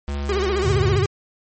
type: tone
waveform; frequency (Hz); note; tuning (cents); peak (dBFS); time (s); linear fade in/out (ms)
square; 70.9; C#2; +40; -24; 0.08-0.97; 0
type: tone with vibrato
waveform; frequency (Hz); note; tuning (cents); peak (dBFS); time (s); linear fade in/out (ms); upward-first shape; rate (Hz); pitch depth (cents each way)
45% pulse; 386.7; G4; -24; -20; 0.29-1.06; 2; sine; 15; 110
type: chord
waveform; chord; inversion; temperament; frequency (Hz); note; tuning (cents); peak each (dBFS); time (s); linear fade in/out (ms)
sine; F# minor; none; equal; 92.5 / 110 / 138.59; F#2 / A2 / C#3; 0 / 0 / 0; -22; 0.64-1.06; 10
effects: MP3 32 kbps